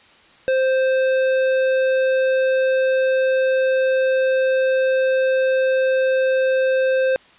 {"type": "tone with tanh clipping", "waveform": "sine", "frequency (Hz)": 523.3, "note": "C5", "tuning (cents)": 0, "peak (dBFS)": -17, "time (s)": [0.48, 7.16], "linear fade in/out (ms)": 0, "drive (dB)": 13, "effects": ["white hiss -50 dBFS RMS until 7.38 s", "resampled to 8000 Hz"]}